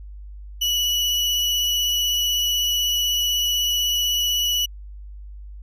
35% pulse tone with vibrato, 2944 Hz, F#7, 9 cents flat, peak -17 dBFS, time 0.61-4.66 s, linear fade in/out 10 ms, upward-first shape sine, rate 16 Hz, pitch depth 12 cents each way, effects added 50 Hz sine -35 dBFS peak until 5.62 s

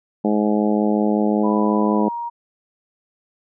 harmonic tone, 105.4 Hz, G#2, 26 cents sharp, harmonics 2 / 3 / 4 / 5 / 6 / 7 / 8, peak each -18 / -22 / -24 / -26 / -28 / -29 / -30 dBFS, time 0.24-2.09 s, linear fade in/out 10 ms
sine tone with pitch glide, 987.8 to 942.6 Hz, B5 to A#5, 0 to +19 cents, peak -24 dBFS, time 1.43-2.3 s, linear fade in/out 20 ms, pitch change -81 cents, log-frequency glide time 1.95-2.11 s
effects none

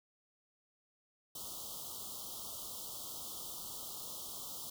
white band-stop noise, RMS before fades -45 dBFS, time 1.35-4.7 s, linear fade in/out 5 ms, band 1300 to 3000 Hz, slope 96 dB/octave, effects none

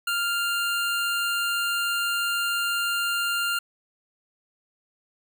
25% pulse tone, 1396.9 Hz, F6, in tune, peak -20 dBFS, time 0.07-3.59 s, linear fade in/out 5 ms, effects none

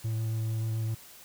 triangle tone with vibrato, 111.4 Hz, A2, 22 cents sharp, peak -26 dBFS, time 0.04-0.95 s, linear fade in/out 10 ms, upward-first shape sine, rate 7 Hz, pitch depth 9 cents each way, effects white hiss -51 dBFS RMS until 1.24 s

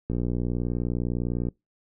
click train, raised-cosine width 3 ms, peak -15 dBFS, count 84, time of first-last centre 0.1-1.486 s, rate 59.9 Hz, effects noise-tail reverb RT60 0.2 s tail -26 dB re dry

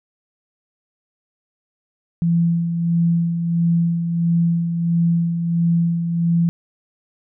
sine tone with tremolo, 169 Hz, E3, 43 cents sharp, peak -13 dBFS, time 2.22-6.49 s, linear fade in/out 0 ms, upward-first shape sine, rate 1.5 Hz, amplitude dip 50%, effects none

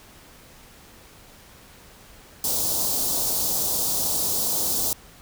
white band-stop noise, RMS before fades -24 dBFS, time 2.44-4.93 s, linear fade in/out 2 ms, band 920 to 4200 Hz, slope 24 dB/octave, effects pink hiss -49 dBFS RMS until 5.21 s

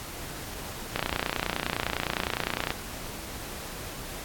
click train, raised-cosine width 0.3 ms, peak -10 dBFS, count 53, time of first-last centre 0.96-2.705 s, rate 29.8 Hz, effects pink hiss -39 dBFS RMS until 4.24 s + AAC 64 kbps

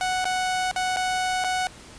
sawtooth tone with dropouts, 740 Hz, F#5, in tune, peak -19 dBFS, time 0.01-1.67 s, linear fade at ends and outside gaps 0 ms, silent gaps 0.244-0.254 / 0.713-0.761 / 0.962-0.969 / 1.44-1.445 s, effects pink hiss -45 dBFS RMS until 1.98 s + resampled to 22050 Hz

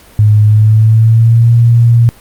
sine tone with pitch glide, 105.9 to 117.5 Hz, G#2 to A#2, +34 to +14 cents, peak -3 dBFS, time 0.19-2.09 s, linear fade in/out 0 ms, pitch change +180 cents, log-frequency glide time 0.44-1.53 s, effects pink hiss -40 dBFS RMS until 2.2 s + Opus 48 kbps

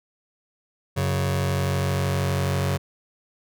sawtooth tone pair together, 92.5 / 138.74 Hz, F#2 / C#3, 0 / +2 cents, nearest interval perfect fifth, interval 702 cents, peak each -20 dBFS, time 0.96-2.78 s, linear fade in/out 20 ms, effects none

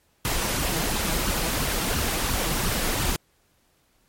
pink noise with flanger, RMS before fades -25 dBFS, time 0.25-3.16 s, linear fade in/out 0 ms, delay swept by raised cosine 0.67 to 6.27 ms, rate 2.9 Hz, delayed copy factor +0.5, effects pink hiss -65 dBFS RMS until 4.08 s + MP3 64 kbps

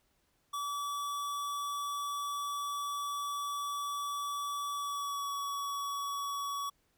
square tone with pitch glide, 1148 to 1129.6 Hz, D6 to C#6, -40 to +32 cents, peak -35 dBFS, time 0.53-6.7 s, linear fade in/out 10 ms, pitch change -28 cents, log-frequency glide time 4.73-5.32 s, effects pink hiss -74 dBFS RMS until 6.97 s

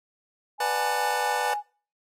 sine tone with tremolo, 830.6 Hz, G#5, in tune, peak -25 dBFS, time 0.58-1.63 s, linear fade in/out 50 ms, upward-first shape triangle, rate 4.6 Hz, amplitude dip 30%
25% pulse chord, B minor seventh, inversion none, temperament just, 493.9 / 592.7 / 740.8 / 889 Hz, B4 / D5 / F#5 / A5, 0 / +16 / +2 / +18 cents, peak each -27 / -31 / -29 / -28 dBFS, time 0.6-1.54 s, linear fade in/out 5 ms
effects noise-tail reverb RT60 0.4 s tail -24 dB re dry + AAC 48 kbps

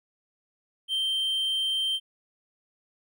triangle tone, 3136 Hz, G7, in tune, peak -23 dBFS, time 0.88-2 s, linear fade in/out 50 ms, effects none

